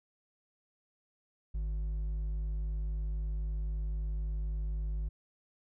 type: tone with hard clipping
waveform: sine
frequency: 51.91 Hz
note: G#1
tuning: in tune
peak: -33 dBFS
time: 1.54-5.09 s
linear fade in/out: 10 ms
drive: 4 dB
effects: none